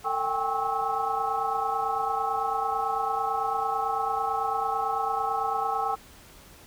sine tone cluster, 448.6 / 778 / 807 / 1091 / 1301 Hz, A4 / G5 / G#5 / C#6 / E6, +34 / -13 / -50 / -28 / -23 cents, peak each -36 / -30 / -30 / -32 / -31 dBFS, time 0.04-5.96 s, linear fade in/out 20 ms, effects pink hiss -51 dBFS RMS until 6.66 s

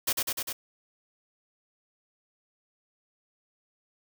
white noise with echo, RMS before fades -26 dBFS, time 0.07-0.13 s, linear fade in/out 10 ms, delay 100 ms, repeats 4, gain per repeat -2 dB, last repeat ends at 0.53 s, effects none

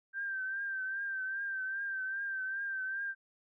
sine tone with vibrato, 1568 Hz, G6, in tune, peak -34 dBFS, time 0.13-3.15 s, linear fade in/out 50 ms, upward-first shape triangle, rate 2.5 Hz, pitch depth 55 cents each way, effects none

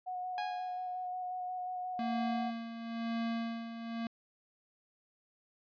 sine tone with vibrato, 731 Hz, F#5, 21 cents flat, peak -36 dBFS, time 0.06-2.51 s, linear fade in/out 20 ms, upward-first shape square, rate 5.6 Hz, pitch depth 11 cents each way
sawtooth tone with exponential decay, 825 Hz, G#5, 12 cents flat, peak -31 dBFS, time 0.38-1.07 s, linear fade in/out 1 ms, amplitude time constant 150 ms
square tone with tremolo, 230 Hz, A#3, 23 cents flat, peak -33 dBFS, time 1.99-4.07 s, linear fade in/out 2 ms, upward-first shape sine, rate 1 Hz, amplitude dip 65%
effects resampled to 11025 Hz

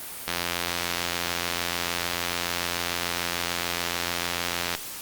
click train, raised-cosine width 0.2 ms, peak -8 dBFS, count 389, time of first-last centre 0.28-4.75 s, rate 86.8 Hz, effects white hiss -37 dBFS RMS until 5.01 s + Opus 32 kbps

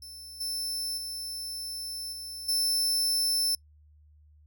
sawtooth tone with level steps, 5300 Hz, E8, 9 cents sharp, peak -40 / -28 / -32 / -35 / -22 dBFS, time 0.02-3.55 s, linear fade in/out 2 ms, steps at 0.4 / 0.97 / 2.12 / 2.48 s, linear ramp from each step 10 ms, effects noise-tail reverb RT60 0.1 s tail -25 dB re dry + added 75 Hz sine -55 dBFS peak until 4.46 s

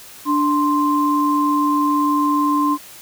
sine tone pair together, 293.7 / 1046.5 Hz, D4 / C6, 0 / 0 cents, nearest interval octave + minor seventh, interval 2200 cents, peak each -17 dBFS, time 0.25-2.78 s, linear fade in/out 50 ms, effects white hiss -40 dBFS RMS until 3.01 s

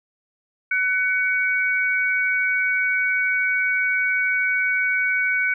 sine tone pair together, 1500 / 2247 Hz, F#6 / C#7, +23 / +23 cents, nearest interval perfect fifth, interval 700 cents, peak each -21 dBFS, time 0.71-5.54 s, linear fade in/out 5 ms, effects none

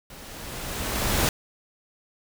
pink noise with level ramp, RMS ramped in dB -44 to -21 dBFS, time 0.1-1.29 s, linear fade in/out 2 ms, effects none

